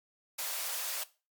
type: high-pass noise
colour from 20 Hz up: white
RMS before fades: -36 dBFS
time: 0.38-1.04 s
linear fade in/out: 10 ms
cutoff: 490 Hz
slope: 48 dB/octave
effects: noise-tail reverb RT60 0.3 s tail -17 dB re dry + MP3 96 kbps